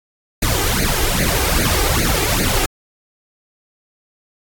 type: noise with flanger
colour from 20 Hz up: pink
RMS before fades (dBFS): -17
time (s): 0.42-2.66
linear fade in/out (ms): 5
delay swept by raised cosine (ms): 0.45 to 2.55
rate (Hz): 2.5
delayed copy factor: +0.95
effects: AAC 64 kbps